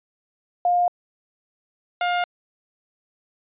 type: tone pair in turn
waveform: sine / sawtooth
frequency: 708 / 708 Hz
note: F5 / F5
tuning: +23 / +23 cents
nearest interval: unison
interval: 0 cents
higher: neither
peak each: -16 dBFS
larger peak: neither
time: 0.65-0.88 / 2.01-2.24 s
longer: neither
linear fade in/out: 2 ms
effects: resampled to 8000 Hz